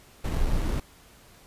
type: noise with sample-and-hold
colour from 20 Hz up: brown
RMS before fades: -25 dBFS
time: 0.24-0.8 s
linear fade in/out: 5 ms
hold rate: 4900 Hz
effects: pink hiss -54 dBFS RMS until 1.46 s + resampled to 32000 Hz